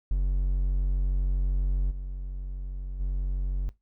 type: tone with level steps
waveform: triangle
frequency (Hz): 46.25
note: F#1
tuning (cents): 0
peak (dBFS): -20 / -29 / -23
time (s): 0.11-3.69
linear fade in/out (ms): 0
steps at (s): 1.9 / 2.99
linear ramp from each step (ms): 20
effects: noise-tail reverb RT60 0.2 s tail -19 dB re dry